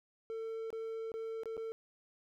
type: tone with dropouts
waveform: triangle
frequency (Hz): 448.7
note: A4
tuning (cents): +34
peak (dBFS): -36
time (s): 0.3-1.72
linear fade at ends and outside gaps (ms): 0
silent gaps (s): 0.704-0.728 / 1.118-1.14 / 1.434-1.457 / 1.568-1.577
effects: none